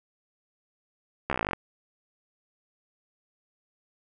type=slowing click train; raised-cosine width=0.5 ms; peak=-12 dBFS; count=14; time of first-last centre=1.3-1.533 s; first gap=14 ms; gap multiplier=1.04; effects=9-bit